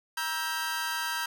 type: chord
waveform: sawtooth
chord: E diminished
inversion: second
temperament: just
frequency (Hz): 949.3 / 1318.5 / 1582.2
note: Bb5 / E6 / G6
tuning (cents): +31 / 0 / +16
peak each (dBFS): -31 / -33 / -29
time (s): 0.17-1.26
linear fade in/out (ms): 5
effects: none